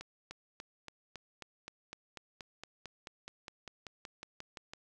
accelerating click train, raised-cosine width 0.2 ms, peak -27 dBFS, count 22, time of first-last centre 0.01-4.735 s, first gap 300 ms, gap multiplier 0.97, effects none

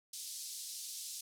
pink band-pass noise, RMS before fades -45 dBFS, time 0.13-1.21 s, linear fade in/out 5 ms, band 4300 to 12000 Hz, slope 24 dB/octave, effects none

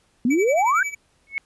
sine exponential sweep, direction up, 227.3 to 1624 Hz, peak -16 dBFS, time 0.25-0.83 s, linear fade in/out 2 ms
square tone with tremolo, 2293 Hz, D7, 42 cents flat, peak -24 dBFS, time 0.3-0.95 s, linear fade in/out 10 ms, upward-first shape sine, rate 11 Hz, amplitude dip 85%
sine tone with exponential growth, 2200 Hz, C#7, 14 cents flat, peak -18 dBFS, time 1.27-1.38 s, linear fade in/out 0 ms, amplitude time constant 23 ms
effects pink hiss -63 dBFS RMS until 1.45 s + resampled to 24000 Hz

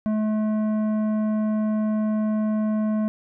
sine tone with tanh clipping, 215 Hz, A3, 40 cents flat, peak -22 dBFS, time 0.06-3.08 s, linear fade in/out 0 ms, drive 11 dB, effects none

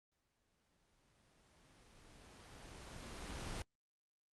pink noise with exponential growth, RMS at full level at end -43 dBFS, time 0.12-3.62 s, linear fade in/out 1 ms, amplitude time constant 760 ms, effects low-pass 8000 Hz 12 dB/octave + Opus 32 kbps

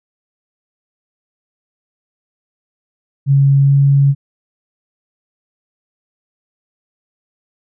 sine tone with pitch glide, 138.59 to 139.55 Hz, C#3 to C#3, 0 to +12 cents, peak -7 dBFS, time 3.26-4.15 s, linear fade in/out 50 ms, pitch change +12 cents, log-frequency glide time 3.63-3.72 s, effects none

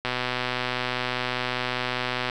click train, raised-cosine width 0.3 ms, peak -10 dBFS, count 282, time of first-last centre 0.05-2.298 s, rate 125 Hz, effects none

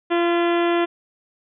harmonic tone with a mistuned harmonic, 343.7 Hz, F4, 28 cents flat, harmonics 1 / 2 / 3 / 4 / 5 / 6 / 7 / 8 / 9 / 10, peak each -18 / -24 / -28 / -30 / -32 / -34 / -35 / -36 / -37 / -38 dBFS, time 0.1-0.86 s, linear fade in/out 20 ms, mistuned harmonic 6, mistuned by -39 cents, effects none

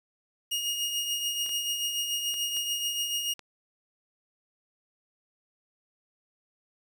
sawtooth tone with tremolo, 2861 Hz, F7, 41 cents sharp, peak -23 dBFS, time 0.51-3.34 s, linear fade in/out 10 ms, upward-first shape triangle, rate 6.9 Hz, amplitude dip 50%
clicks, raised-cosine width 0.2 ms, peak -28 dBFS, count 5, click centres 1.463 / 1.493 / 2.341 / 2.568 / 3.393 s
effects 9-bit

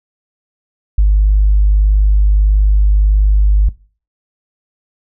sine tone, 50.8 Hz, G#1, 38 cents flat, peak -5 dBFS, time 0.98-3.69 s, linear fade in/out 5 ms, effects noise-tail reverb RT60 0.4 s tail -21 dB re dry + tanh soft clip ceiling -2 dBFS

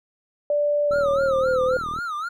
sine tone with pitch glide, 586 to 513.1 Hz, D5 to C5, -4 to -34 cents, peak -18 dBFS, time 0.5-1.77 s, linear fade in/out 2 ms, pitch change -230 cents, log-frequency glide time 0.86-1.54 s
click train, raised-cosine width 3 ms, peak -25 dBFS, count 44, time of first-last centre 0.91-1.988 s, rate 39.9 Hz
triangle tone with vibrato, 1300 Hz, E6, 24 cents flat, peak -24 dBFS, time 0.91-2.29 s, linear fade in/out 10 ms, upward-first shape sine, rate 3.8 Hz, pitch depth 160 cents each way
effects none

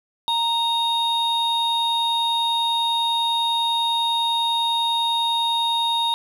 triangle tone pair together, 930 / 3720 Hz, A#5 / A#7, -4 / -4 cents, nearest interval 2 octaves, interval 2400 cents, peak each -20 dBFS, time 0.28-6.14 s, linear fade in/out 0 ms, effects none

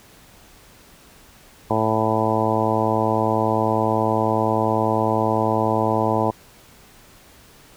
harmonic tone, 110 Hz, A2, in tune, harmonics 1 / 2 / 3 / 4 / 5 / 6 / 7 / 8 / 9, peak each -26 / -26 / -26 / -26 / -26 / -26 / -26 / -26 / -26 dBFS, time 1.7-6.31 s, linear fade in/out 5 ms, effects pink hiss -49 dBFS RMS until 7.76 s

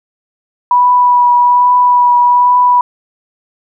sine tone with vibrato, 980 Hz, B5, 14 cents flat, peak -5 dBFS, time 0.71-2.81 s, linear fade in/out 2 ms, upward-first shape triangle, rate 1.2 Hz, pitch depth 17 cents each way, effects none

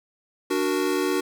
square chord, D augmented, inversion none, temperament equal, 293.7 / 370 / 466.2 Hz, D4 / F#4 / A#4, 0 / 0 / 0 cents, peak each -27 / -25 / -30 dBFS, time 0.5-1.21 s, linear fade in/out 10 ms, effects none

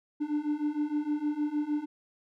triangle beating tone pair, 293.7 / 300.2 Hz, D4 / D4, 0 / +38 cents, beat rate 6.5 Hz, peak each -30 / -28 dBFS, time 0.2-1.86 s, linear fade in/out 20 ms, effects none

